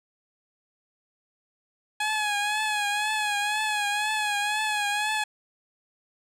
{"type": "tone with vibrato", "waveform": "15% pulse", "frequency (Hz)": 840, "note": "G#5", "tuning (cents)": 19, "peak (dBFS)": -18, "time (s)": [2, 5.24], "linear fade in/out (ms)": 5, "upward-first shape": "triangle", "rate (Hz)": 2, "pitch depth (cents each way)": 59, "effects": ["low-pass 10000 Hz 12 dB/octave"]}